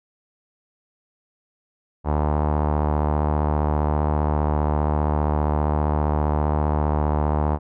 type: tone with low-pass filter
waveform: sawtooth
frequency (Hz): 75.1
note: D2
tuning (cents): +39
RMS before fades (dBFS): -21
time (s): 2.04-7.59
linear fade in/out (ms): 50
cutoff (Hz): 910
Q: 2.8
effects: none